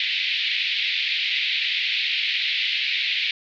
pink band-pass noise, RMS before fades -24 dBFS, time 0-3.31 s, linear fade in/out 2 ms, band 2100 to 4100 Hz, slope 48 dB/octave, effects none

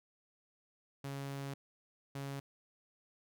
sawtooth tone bursts at uneven times, 138.59 Hz, C#3, in tune, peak -36 dBFS, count 2, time 1.04-1.54 / 2.15-2.4 s, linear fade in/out 5 ms, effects none

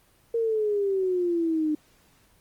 sine exponential sweep, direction down, 466.2 to 301.2 Hz, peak -22 dBFS, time 0.34-1.75 s, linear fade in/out 5 ms, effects pink hiss -61 dBFS RMS until 2.4 s + Opus 24 kbps

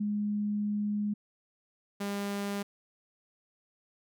sine / sawtooth tone pair in turn, 207.7 / 201.3 Hz, G#3 / G3, 0 / +46 cents, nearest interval minor second, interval 54 cents, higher first, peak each -28 dBFS, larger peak neither, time 0-1.14 / 2-2.63 s, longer first, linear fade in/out 10 ms, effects none

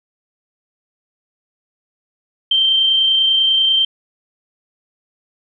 sine tone with amplitude modulation, 3136 Hz, G7, in tune, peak -10 dBFS, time 2.51-3.85 s, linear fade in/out 5 ms, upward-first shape sine, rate 30.1 Hz, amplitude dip 25%, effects none

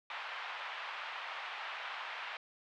pink band-pass noise, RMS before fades -43 dBFS, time 0.1-2.37 s, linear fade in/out 2 ms, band 810 to 3200 Hz, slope 24 dB/octave, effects none

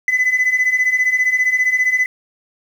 sine beating tone pair, 2000 / 2015 Hz, B6 / B6, +21 / +34 cents, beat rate 15 Hz, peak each -16 / -13 dBFS, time 0.08-2.06 s, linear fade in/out 2 ms, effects tanh soft clip ceiling -10 dBFS + 7-bit

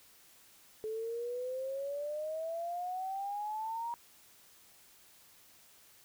sine exponential sweep, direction up, 431.1 to 951 Hz, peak -35 dBFS, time 0.84-3.94 s, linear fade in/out 0 ms, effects white hiss -61 dBFS RMS until 6.04 s

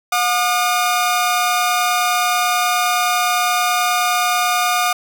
sawtooth tone pair together, 722.5 / 1214 Hz, F#5 / D#6, -41 / -43 cents, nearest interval major sixth, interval 898 cents, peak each -14 dBFS, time 0.12-4.93 s, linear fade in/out 5 ms, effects none

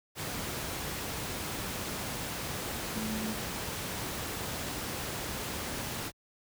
sine tone in noise, 217.7 Hz, A3, 18 cents flat, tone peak -34 dBFS, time 2.93-3.36 s, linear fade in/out 50 ms, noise pink, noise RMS -36 dBFS, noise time 0.15-6.12 s, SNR -1 dB, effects high-pass 60 Hz 12 dB/octave

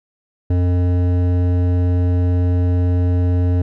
triangle tone with hard clipping, 89.1 Hz, F2, 35 cents sharp, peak -15 dBFS, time 0.5-3.62 s, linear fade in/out 5 ms, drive 16 dB, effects none

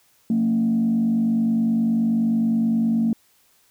sine tone with frequency modulation, 226.5 Hz, A#3, 50 cents flat, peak -16 dBFS, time 0.3-3.13 s, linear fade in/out 2 ms, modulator 49.5 Hz, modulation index 0.5, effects tanh soft clip ceiling -13 dBFS + white hiss -60 dBFS RMS until 3.7 s

